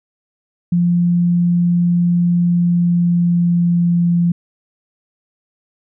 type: tone with pitch glide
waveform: sine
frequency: 174.1 to 172.4 Hz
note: F3 to F3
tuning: -5 to -22 cents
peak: -11 dBFS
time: 0.72-4.32 s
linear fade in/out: 5 ms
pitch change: -17 cents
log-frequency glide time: 2.4-4.2 s
effects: none